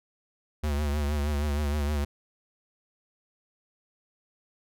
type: tone with vibrato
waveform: square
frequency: 73.42 Hz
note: D2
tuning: in tune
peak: -26 dBFS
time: 0.63-2.05 s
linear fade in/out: 10 ms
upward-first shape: triangle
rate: 6.4 Hz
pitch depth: 72 cents each way
effects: none